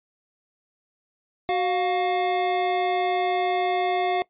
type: tone pair together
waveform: square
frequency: 371.7 / 711 Hz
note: F#4 / F5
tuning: +8 / +31 cents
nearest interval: major seventh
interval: 1123 cents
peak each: -26 / -24 dBFS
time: 1.49-4.22 s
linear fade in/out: 0 ms
effects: noise-tail reverb RT60 0.1 s tail -20 dB re dry + resampled to 8000 Hz